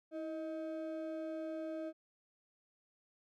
triangle ring-modulated tone, 475.4 Hz, A#4, 34 cents sharp, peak -34 dBFS, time 0.11-1.93 s, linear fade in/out 50 ms, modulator 152 Hz, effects none

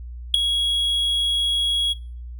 triangle tone with ADSR envelope, 3322 Hz, G#7, in tune, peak -5 dBFS, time 0.34-1.94 s, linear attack 4 ms, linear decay 4 ms, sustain -12 dB, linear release 23 ms, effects noise-tail reverb RT60 0.5 s tail -22 dB re dry + added 60 Hz sine -32 dBFS peak until 2.39 s

